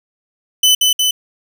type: tone with echo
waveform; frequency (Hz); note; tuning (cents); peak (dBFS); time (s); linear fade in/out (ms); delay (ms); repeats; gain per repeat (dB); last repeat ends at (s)
sawtooth; 3013; F#7; +31; -5; 0.63-0.75; 5; 180; 2; -2; 1.11
effects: none